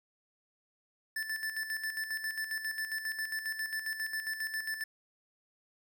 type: tone with tremolo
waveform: square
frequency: 1758 Hz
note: A6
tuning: 2 cents flat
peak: -33 dBFS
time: 1.16-4.84 s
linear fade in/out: 5 ms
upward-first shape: square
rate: 7.4 Hz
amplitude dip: 60%
effects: 10-bit